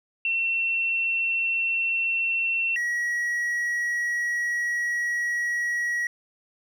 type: tone pair in turn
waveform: sine / triangle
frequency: 2707 / 1914.1 Hz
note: E7 / A#6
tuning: +45 / +45 cents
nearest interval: tritone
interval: 600 cents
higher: first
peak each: -22 dBFS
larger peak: neither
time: 0.25-2.76 / 2.76-6.07 s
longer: second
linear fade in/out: 2 ms
effects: none